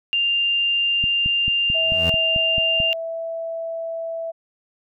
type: tone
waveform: sine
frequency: 2794 Hz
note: F7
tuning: in tune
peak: -17 dBFS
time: 0.13-2.93 s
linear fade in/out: 0 ms
type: click train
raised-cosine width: 5 ms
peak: -17 dBFS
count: 9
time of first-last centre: 1.04-2.802 s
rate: 4.54 Hz
type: tone with pitch glide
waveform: sine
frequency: 651 to 659.7 Hz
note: E5 to E5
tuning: -22 to +1 cents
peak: -25 dBFS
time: 1.74-4.32 s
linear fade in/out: 20 ms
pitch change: +23 cents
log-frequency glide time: 2.25-3.2 s
type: tone with exponential growth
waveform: 25% pulse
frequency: 84.1 Hz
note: E2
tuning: 35 cents sharp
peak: -16 dBFS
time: 1.77-2.1 s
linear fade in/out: 5 ms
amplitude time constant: 71 ms
effects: none